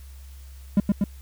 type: tone with echo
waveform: triangle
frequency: 201 Hz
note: G3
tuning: 44 cents sharp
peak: -12 dBFS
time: 0.77-0.8 s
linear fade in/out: 2 ms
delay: 120 ms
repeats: 2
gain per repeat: -2 dB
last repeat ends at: 1.04 s
effects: added 67 Hz sine -40 dBFS peak until 1.21 s + white hiss -55 dBFS RMS until 1.21 s